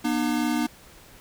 square tone pair together, 239.5 / 302.8 Hz, A#3 / D#4, +47 / -47 cents, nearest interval major third, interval 406 cents, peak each -26 dBFS, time 0.04-0.67 s, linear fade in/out 10 ms, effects pink hiss -50 dBFS RMS until 1.2 s

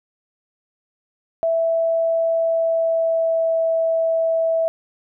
sine tone with pitch glide, 659.3 to 654.7 Hz, E5 to E5, 0 to -12 cents, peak -16 dBFS, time 1.43-4.68 s, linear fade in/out 0 ms, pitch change -12 cents, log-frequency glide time 2.33-3.6 s, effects none

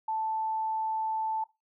sine tone, 880 Hz, A5, in tune, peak -28 dBFS, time 0.08-1.44 s, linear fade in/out 5 ms, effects noise-tail reverb RT60 0.2 s tail -18 dB re dry

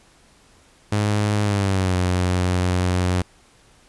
sawtooth tone with pitch glide, 104.1 to 90.62 Hz, G#2 to F#2, +5 to -36 cents, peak -14 dBFS, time 0.92-3.22 s, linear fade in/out 5 ms, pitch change -241 cents, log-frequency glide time 1.42-1.97 s, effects pink hiss -54 dBFS RMS until 3.88 s + resampled to 24000 Hz

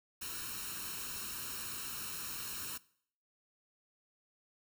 white noise with comb filter, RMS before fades -42 dBFS, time 0.21-2.78 s, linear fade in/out 10 ms, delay 0.73 ms, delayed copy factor +0.75, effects noise-tail reverb RT60 0.6 s tail -21 dB re dry

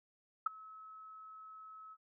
sine tone with ADSR envelope, 1291 Hz, E6, 37 cents flat, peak -26 dBFS, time 0.46-1.97 s, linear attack 6 ms, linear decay 11 ms, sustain -24 dB, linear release 47 ms, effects none

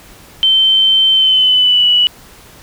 sine tone with pitch glide, 3099 to 2947 Hz, G7 to F#7, -21 to -8 cents, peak -7 dBFS, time 0.43-2.07 s, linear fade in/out 0 ms, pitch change -87 cents, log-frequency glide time 1.12-1.87 s, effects pink hiss -40 dBFS RMS until 2.62 s

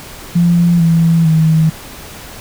sine tone with pitch steps, 172.3 / 165.57 / 159.1 Hz, F3 / E3 / D#3, -23 / +8 / +39 cents, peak -7 dBFS, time 0.35-1.7 s, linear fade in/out 10 ms, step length 450 ms, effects pink hiss -32 dBFS RMS until 2.4 s

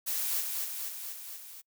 blue noise with echo, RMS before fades -32 dBFS, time 0.06-0.42 s, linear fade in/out 20 ms, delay 240 ms, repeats 5, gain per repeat -3 dB, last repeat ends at 1.62 s, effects noise-tail reverb RT60 0.1 s tail -26 dB re dry

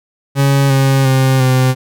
40% pulse tone with pitch steps, 138.5 / 135.34 / 132.25 / 129.23 Hz, C#3 / C#3 / C3 / C3, -1 / -41 / +19 / -21 cents, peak -8 dBFS, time 0.35-1.75 s, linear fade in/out 50 ms, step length 350 ms, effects none

